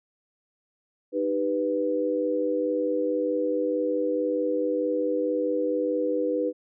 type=chord; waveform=sine; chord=Eb augmented; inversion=none; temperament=equal with one note detuned; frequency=307.4 / 392 / 493.9 Hz; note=Eb4 / G4 / B4; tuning=-21 / 0 / 0 cents; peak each=-28 / -31 / -25 dBFS; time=1.12-6.53 s; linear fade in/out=50 ms; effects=none